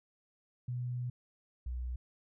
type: tone pair in turn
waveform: sine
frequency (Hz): 123.47 / 61.73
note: B2 / B1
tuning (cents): 0 / 0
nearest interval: octave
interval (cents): 1200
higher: first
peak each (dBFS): -34 / -35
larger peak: first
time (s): 0.68-1.1 / 1.66-1.96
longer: first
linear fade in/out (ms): 5
effects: none